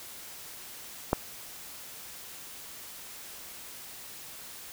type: clicks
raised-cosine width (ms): 1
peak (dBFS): -30 / -9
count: 2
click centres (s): 1.128 / 1.131
effects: white hiss -45 dBFS RMS until 4.72 s

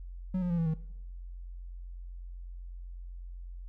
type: tone with pitch steps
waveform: triangle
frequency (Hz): 185 / 177.98 / 171.22 / 164.72 / 158.47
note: F#3 / F3 / F3 / E3 / D#3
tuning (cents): 0 / +33 / -34 / -1 / +32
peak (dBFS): -25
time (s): 0.34-0.74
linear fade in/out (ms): 5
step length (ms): 80
effects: noise-tail reverb RT60 0.7 s tail -18 dB re dry + added 44 Hz sine -40 dBFS peak until 3.68 s

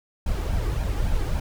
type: noise with flanger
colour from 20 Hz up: brown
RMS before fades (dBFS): -24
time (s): 0.26-1.4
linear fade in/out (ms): 5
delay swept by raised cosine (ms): 1.2 to 2.6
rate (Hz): 3.6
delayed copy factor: +0.6
effects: none

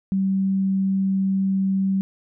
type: tone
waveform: sine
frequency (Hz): 192.7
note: G3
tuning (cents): -29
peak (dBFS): -18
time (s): 0.12-2.01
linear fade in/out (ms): 0
effects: none

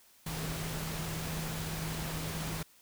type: tone in noise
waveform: sine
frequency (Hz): 160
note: D#3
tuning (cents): +49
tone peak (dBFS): -38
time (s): 0.26-2.63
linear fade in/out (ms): 5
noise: pink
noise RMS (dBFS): -39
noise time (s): 0.26-2.63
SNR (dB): -2
effects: white hiss -62 dBFS RMS until 2.81 s

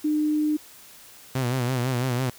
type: tone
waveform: sine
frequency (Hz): 303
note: D#4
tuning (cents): -46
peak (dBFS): -20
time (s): 0.04-0.57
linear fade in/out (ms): 10
type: tone with vibrato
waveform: sawtooth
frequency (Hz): 126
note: B2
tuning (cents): +35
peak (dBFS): -19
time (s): 1.35-2.3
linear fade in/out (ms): 5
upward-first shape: sine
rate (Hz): 6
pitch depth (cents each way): 88
effects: white hiss -48 dBFS RMS until 2.38 s

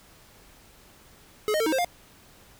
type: tone with pitch steps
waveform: square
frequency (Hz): 425 / 619 / 449.9 / 314.6 / 528 / 705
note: G#4 / D#5 / A4 / D#4 / C5 / F5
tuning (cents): +40 / -9 / +39 / +19 / +16 / +16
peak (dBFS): -23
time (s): 1.48-1.846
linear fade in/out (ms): 0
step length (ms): 61
effects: pink hiss -54 dBFS RMS until 2.59 s

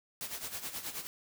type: noise with tremolo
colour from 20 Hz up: white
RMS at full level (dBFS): -38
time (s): 0.21-1.07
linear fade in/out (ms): 0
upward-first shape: sine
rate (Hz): 9.4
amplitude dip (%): 70
effects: none

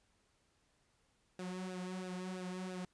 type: tone with flanger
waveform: sawtooth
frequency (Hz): 183.8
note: F#3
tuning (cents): -11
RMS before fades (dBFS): -43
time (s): 1.39-2.85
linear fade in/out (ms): 2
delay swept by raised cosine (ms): 0.92 to 4.12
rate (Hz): 3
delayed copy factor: -0.7
effects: pink hiss -75 dBFS RMS until 2.93 s + resampled to 22050 Hz

